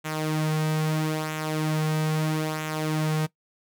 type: tone with flanger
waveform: sawtooth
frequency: 155.56 Hz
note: D#3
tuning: in tune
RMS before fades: -26 dBFS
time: 0.04-3.27 s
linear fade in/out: 20 ms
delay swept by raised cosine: 0.2 to 3.6 ms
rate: 0.77 Hz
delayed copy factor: -0.55
effects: noise-tail reverb RT60 0.1 s tail -20 dB re dry